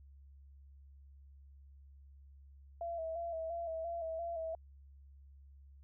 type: tone with vibrato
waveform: sine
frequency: 664 Hz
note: E5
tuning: 12 cents sharp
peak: -37 dBFS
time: 2.81-4.55 s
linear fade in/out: 2 ms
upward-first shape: square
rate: 2.9 Hz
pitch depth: 40 cents each way
effects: added 69 Hz sine -55 dBFS peak until 5.83 s